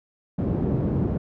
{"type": "band-pass noise", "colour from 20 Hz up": "pink", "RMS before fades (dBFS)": -24, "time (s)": [0.38, 1.18], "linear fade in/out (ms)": 10, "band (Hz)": [100, 300], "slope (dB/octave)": 12, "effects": []}